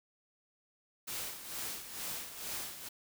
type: noise with tremolo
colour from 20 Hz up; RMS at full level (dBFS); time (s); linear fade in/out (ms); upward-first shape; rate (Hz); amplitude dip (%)
white; -39; 1.07-2.89; 10; sine; 2.2; 65
effects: none